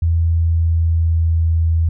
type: tone with pitch glide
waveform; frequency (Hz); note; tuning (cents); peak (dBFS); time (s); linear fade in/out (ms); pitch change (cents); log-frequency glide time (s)
sine; 83.1 to 82; E2 to E2; +15 to -9; -12; 0.02-1.89; 5; -24; 0.12-1.47
effects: none